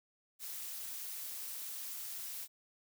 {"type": "noise with amplitude modulation", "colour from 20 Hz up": "blue", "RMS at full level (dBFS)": -41, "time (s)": [0.39, 2.48], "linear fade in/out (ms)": 50, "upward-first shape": "sine", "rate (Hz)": 271, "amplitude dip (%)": 55, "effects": []}